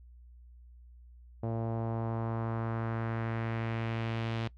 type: tone with low-pass filter sweep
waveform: sawtooth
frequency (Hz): 113.9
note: A#2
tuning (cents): -40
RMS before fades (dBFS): -34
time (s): 1.43-4.48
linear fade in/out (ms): 5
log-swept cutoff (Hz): 650 to 3500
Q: 1.6
effects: noise-tail reverb RT60 0.1 s tail -21 dB re dry + added 60 Hz sine -51 dBFS peak until 4.57 s